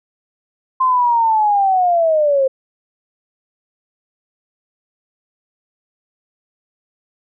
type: linear sweep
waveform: sine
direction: down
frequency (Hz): 1046.5 to 522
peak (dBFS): -11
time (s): 0.8-2.48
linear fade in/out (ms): 10
effects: none